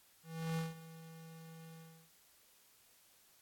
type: tone with ADSR envelope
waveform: square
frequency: 162.9 Hz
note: E3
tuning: 20 cents flat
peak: -35 dBFS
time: 0.23-2.11 s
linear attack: 340 ms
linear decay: 170 ms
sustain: -17 dB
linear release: 370 ms
effects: white hiss -67 dBFS RMS until 3.41 s + AAC 64 kbps